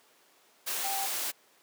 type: tone in noise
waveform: sine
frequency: 784 Hz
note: G5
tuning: in tune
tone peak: -33 dBFS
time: 0.83-1.07 s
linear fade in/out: 20 ms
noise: white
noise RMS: -33 dBFS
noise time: 0.66-1.32 s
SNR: -3 dB
effects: pink hiss -62 dBFS RMS until 1.62 s + high-pass 400 Hz 12 dB/octave